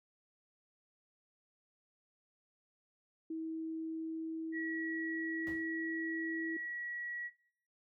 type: tone with pitch glide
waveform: sine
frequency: 322 to 325.4 Hz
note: E4 to E4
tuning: -41 to -22 cents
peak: -37 dBFS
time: 3.3-6.57 s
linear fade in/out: 5 ms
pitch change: +19 cents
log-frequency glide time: 3.8-6.16 s
type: tone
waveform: sine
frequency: 1924 Hz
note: B6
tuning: 46 cents flat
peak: -38 dBFS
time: 4.52-7.31 s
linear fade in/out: 50 ms
type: noise with exponential decay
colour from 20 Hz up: brown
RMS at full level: -39 dBFS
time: 5.47-5.74 s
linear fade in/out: 0 ms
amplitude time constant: 57 ms
effects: noise-tail reverb RT60 0.6 s tail -18 dB re dry + high-pass 100 Hz 12 dB/octave